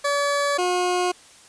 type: tone pair in turn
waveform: 20% pulse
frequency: 571 / 359.7 Hz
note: D5 / F#4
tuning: -49 / -49 cents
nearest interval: minor sixth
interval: 800 cents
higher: first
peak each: -15 / -15 dBFS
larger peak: neither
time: 0.04-0.58 / 0.58-1.12 s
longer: neither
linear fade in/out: 10 ms
effects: white hiss -49 dBFS RMS until 1.48 s + resampled to 22050 Hz